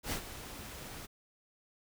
pink noise with ADSR envelope, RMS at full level -34 dBFS, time 0.03-1.07 s, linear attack 91 ms, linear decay 85 ms, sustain -12 dB, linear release 23 ms, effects none

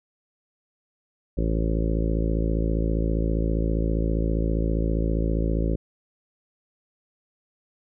harmonic tone, 55 Hz, A1, in tune, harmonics 1 / 2 / 3 / 4 / 5 / 6 / 7 / 8 / 9 / 10, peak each -23 / -32 / -29 / -35 / -32 / -33 / -35 / -38 / -37 / -37 dBFS, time 1.37-5.76 s, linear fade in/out 10 ms, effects none

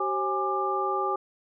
sine tone cluster, 383.8 / 536 / 825 / 1189 Hz, G4 / C5 / G#5 / D6, -37 / +42 / -12 / +21 cents, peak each -30 / -35 / -30 / -28 dBFS, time 0-1.16 s, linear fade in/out 5 ms, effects none

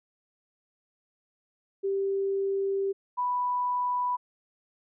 sine tone pair in turn, 392 / 987.8 Hz, G4 / B5, 0 / 0 cents, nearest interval octave + major third, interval 1600 cents, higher second, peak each -25 dBFS, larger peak neither, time 1.83-2.93 / 3.17-4.17 s, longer first, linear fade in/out 20 ms, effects none

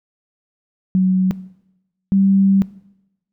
sine tone pair in turn, 186.5 / 194.79 Hz, F#3 / G3, +14 / -11 cents, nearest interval minor second, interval 75 cents, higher second, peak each -11 dBFS, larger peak neither, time 0.95-1.31 / 2.12-2.62 s, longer second, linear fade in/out 0 ms, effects noise-tail reverb RT60 0.9 s tail -19 dB re dry

